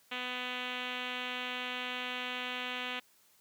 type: tone with low-pass filter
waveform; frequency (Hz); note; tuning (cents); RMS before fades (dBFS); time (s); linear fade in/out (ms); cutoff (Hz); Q
5% pulse; 249.7; B3; +19; -38; 0.11-3; 10; 3200; 2.7
effects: white hiss -66 dBFS RMS until 3.4 s + high-pass 80 Hz 12 dB/octave